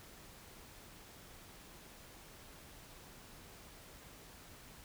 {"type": "silence", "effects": ["pink hiss -56 dBFS RMS until 4.84 s"]}